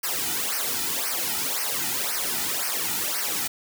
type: noise with flanger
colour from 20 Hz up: white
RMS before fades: -27 dBFS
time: 0.03-3.48 s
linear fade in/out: 10 ms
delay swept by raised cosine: 0.27 to 1.87 ms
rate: 1.9 Hz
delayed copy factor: -0.9
effects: none